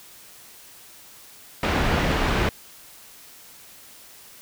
pink low-pass noise, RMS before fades -22 dBFS, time 1.63-2.49 s, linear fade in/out 2 ms, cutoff 2900 Hz, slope 12 dB/octave, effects white hiss -47 dBFS RMS until 4.41 s

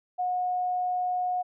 sine tone, 726 Hz, F#5, 33 cents flat, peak -25 dBFS, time 0.18-1.43 s, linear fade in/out 20 ms, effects none

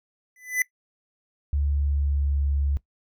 square tone with exponential growth, 2004 Hz, B6, 25 cents sharp, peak -18 dBFS, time 0.36-0.62 s, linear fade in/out 2 ms, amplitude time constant 56 ms
sine tone with pitch glide, 71.6 to 70.45 Hz, D2 to C#2, -43 to +29 cents, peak -21 dBFS, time 1.53-2.77 s, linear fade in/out 0 ms, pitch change -28 cents, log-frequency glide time 1.67-2.42 s
effects noise-tail reverb RT60 0.1 s tail -19 dB re dry

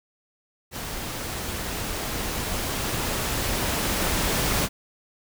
pink noise with level ramp, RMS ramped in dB -33 to -23 dBFS, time 0.71-4.69 s, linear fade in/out 50 ms, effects none

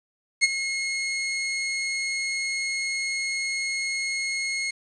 sawtooth tone with ADSR envelope, 2162 Hz, C#7, 44 cents flat, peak -10 dBFS, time 0.41-4.71 s, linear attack 29 ms, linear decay 27 ms, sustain -12 dB, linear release 9 ms, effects resampled to 22050 Hz + 8-bit

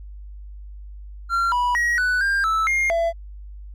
triangle tone with pitch steps, 1374 / 979 / 1901 / 1489 / 1597 / 1313 / 2126 / 671 Hz, F6 / B5 / A#6 / F#6 / G6 / E6 / C7 / E5, -29 / -15 / +33 / +11 / +32 / -7 / +27 / +31 cents, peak -16 dBFS, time 1.29-3.13 s, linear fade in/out 50 ms, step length 230 ms, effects added 50 Hz sine -35 dBFS peak until 3.74 s

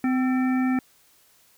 harmonic tone with a mistuned harmonic, 256.8 Hz, C4, 32 cents flat, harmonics 1 / 3 / 5 / 7 / 9, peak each -20 / -33 / -36 / -36 / -38 dBFS, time 0.04-0.79 s, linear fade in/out 2 ms, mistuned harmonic 5, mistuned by +69 cents, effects white hiss -59 dBFS RMS until 1.57 s

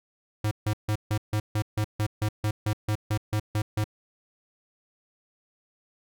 square tone bursts, 106.3 Hz, G#2, 41 cents sharp, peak -24 dBFS, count 16, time 0.44-3.842 s, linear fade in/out 5 ms, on 72 ms, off 150 ms, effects none

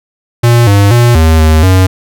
square tone with pitch steps, 118.9 / 100.6 / 119.8 / 80.1 / 78.7 / 93.3 Hz, A#2 / G2 / A#2 / E2 / D#2 / F#2, +35 / +45 / +48 / -49 / +20 / +15 cents, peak -4 dBFS, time 0.43-1.87 s, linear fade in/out 10 ms, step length 240 ms, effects none

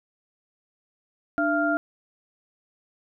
sine tone cluster, 298.2 / 676 / 1397 Hz, D4 / E5 / F6, +27 / +43 / 0 cents, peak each -25 dBFS, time 1.38-1.77 s, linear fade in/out 0 ms, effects none

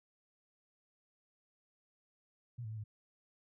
sine tone with pitch steps, 120.2 / 108.7 / 110.3 / 106.2 Hz, B2 / A2 / A2 / G#2, -46 / -21 / +5 / +39 cents, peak -40 dBFS, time 2.58-2.84 s, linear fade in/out 10 ms, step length 65 ms, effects none

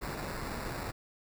pink noise with sample-and-hold, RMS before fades -38 dBFS, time 0.01-0.92 s, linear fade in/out 20 ms, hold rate 3150 Hz, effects none

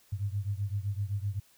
sine beating tone pair, 98 / 105.8 Hz, G2 / G#2, 0 / +33 cents, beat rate 7.8 Hz, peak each -32 / -34 dBFS, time 0.12-1.4 s, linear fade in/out 10 ms, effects white hiss -63 dBFS RMS until 1.57 s

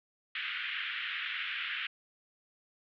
white band-pass noise, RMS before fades -37 dBFS, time 0.35-1.87 s, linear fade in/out 5 ms, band 1400 to 3200 Hz, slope 48 dB/octave, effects none

